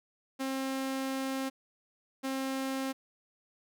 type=tone pair in turn; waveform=sawtooth; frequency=266.7 / 266.7 Hz; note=C4 / C4; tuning=+33 / +33 cents; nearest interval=unison; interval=0 cents; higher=neither; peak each=-28 dBFS; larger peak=neither; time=0.39-1.5 / 2.23-2.93 s; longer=first; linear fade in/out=20 ms; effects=none